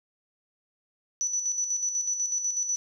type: tone with tremolo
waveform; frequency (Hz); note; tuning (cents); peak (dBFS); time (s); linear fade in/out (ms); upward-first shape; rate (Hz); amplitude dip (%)
sine; 5950; F#8; +9; -24; 1.21-2.76; 0; square; 8.1; 50
effects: none